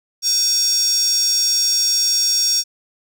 square tone with high-pass filter, 507 Hz, B4, 45 cents sharp, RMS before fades -17 dBFS, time 0.22-2.64 s, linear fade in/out 50 ms, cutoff 5700 Hz, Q 9.1, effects none

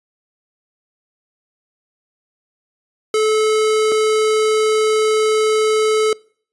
square tone pair in turn, 433.2 / 433.2 Hz, A4 / A4, -27 / -27 cents, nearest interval unison, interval 0 cents, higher neither, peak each -14 dBFS, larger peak neither, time 3.14-3.92 / 3.92-6.13 s, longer second, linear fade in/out 2 ms, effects noise-tail reverb RT60 0.5 s tail -24 dB re dry + resampled to 24000 Hz

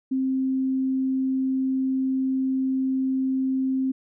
sine tone, 263.4 Hz, C4, 12 cents sharp, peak -21 dBFS, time 0.11-3.92 s, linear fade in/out 10 ms, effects none

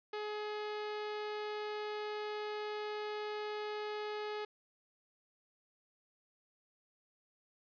sawtooth tone, 421.8 Hz, G#4, 27 cents sharp, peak -34 dBFS, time 0.13-4.45 s, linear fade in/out 5 ms, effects resampled to 11025 Hz + 11-bit

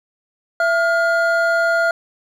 triangle tone pair together, 668.3 / 1416 Hz, E5 / F6, +24 / +23 cents, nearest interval octave + minor second, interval 1299 cents, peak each -15 dBFS, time 0.6-1.91 s, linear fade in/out 2 ms, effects none

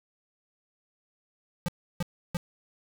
square tone bursts, 174.61 Hz, F3, in tune, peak -27 dBFS, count 3, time 1.66-2.369 s, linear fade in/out 0 ms, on 23 ms, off 320 ms, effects none

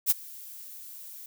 violet noise with ADSR envelope, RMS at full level -20 dBFS, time 0.06-1.26 s, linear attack 49 ms, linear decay 19 ms, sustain -24 dB, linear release 3 ms, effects none

